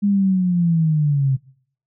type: linear sweep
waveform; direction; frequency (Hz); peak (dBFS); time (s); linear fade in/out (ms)
sine; down; 205.3 to 130.81; -14; 0.02-1.37; 20
effects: noise-tail reverb RT60 0.6 s tail -22 dB re dry